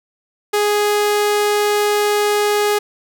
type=tone; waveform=sawtooth; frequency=415.3 Hz; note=G#4; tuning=in tune; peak=-10 dBFS; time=0.53-2.79 s; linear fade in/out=10 ms; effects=none